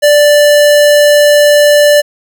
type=tone; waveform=square; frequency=587.3 Hz; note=D5; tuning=in tune; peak=-4 dBFS; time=0.02-2.02 s; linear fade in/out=20 ms; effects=none